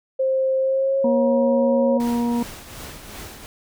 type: tone with pitch glide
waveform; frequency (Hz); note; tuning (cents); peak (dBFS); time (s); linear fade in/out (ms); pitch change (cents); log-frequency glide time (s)
sine; 528 to 544.1; C5 to C#5; +16 to -32; -17; 0.19-1.98; 10; +52; 0.59-1
type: harmonic tone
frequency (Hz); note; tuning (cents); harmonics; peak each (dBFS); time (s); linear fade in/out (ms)
237.5; A#3; +33; 1 / 2 / 3 / 4; -19 / -30 / -36 / -30; 1.04-2.43; 5
type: noise with tremolo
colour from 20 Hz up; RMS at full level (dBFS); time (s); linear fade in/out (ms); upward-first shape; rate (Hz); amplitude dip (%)
pink; -35; 2-3.46; 0; triangle; 2.7; 55
effects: none